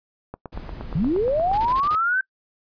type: click train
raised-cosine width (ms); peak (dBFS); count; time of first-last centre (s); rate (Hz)
1; -19; 11; 0.34-1.515; 8.51
type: noise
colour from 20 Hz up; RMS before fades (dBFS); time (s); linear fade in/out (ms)
brown; -34; 0.52-1.79; 10
type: linear sweep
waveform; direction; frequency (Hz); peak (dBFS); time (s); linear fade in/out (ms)
sine; up; 134.7 to 1565; -18; 0.95-2.21; 5
type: noise bursts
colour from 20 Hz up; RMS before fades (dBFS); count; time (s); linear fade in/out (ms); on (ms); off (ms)
pink; -35; 6; 1.53-1.952; 2; 47; 28
effects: noise-tail reverb RT60 0.1 s tail -23 dB re dry + resampled to 11025 Hz